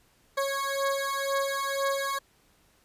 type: beating tone pair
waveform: 20% pulse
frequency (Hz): 549 / 551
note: C#5 / C#5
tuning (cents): -17 / -11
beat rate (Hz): 2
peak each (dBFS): -25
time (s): 0.37-2.19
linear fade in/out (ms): 10
effects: pink hiss -64 dBFS RMS until 2.84 s + resampled to 32000 Hz